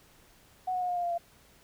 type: tone with pitch steps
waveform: sine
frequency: 740 / 730.7 / 721.4 / 712.3 / 703.3 / 694.4 / 685.7 Hz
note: F#5 / F#5 / F#5 / F5 / F5 / F5 / F5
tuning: 0 / -22 / -44 / +34 / +12 / -10 / -32 cents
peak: -28 dBFS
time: 0.67-1.181 s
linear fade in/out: 10 ms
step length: 73 ms
effects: pink hiss -60 dBFS RMS until 1.63 s